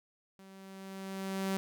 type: tone with level ramp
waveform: sawtooth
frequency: 192.6 Hz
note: G3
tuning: 30 cents flat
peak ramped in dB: -49 to -26 dBFS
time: 0.39-1.57 s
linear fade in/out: 0 ms
effects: none